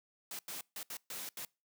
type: noise bursts at uneven times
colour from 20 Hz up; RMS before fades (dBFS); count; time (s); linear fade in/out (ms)
white; -43; 6; 0.31-0.39 / 0.48-0.61 / 0.76-0.83 / 0.9-0.97 / 1.1-1.29 / 1.37-1.45; 2
effects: noise-tail reverb RT60 0.3 s tail -26 dB re dry + high-pass 150 Hz 12 dB/octave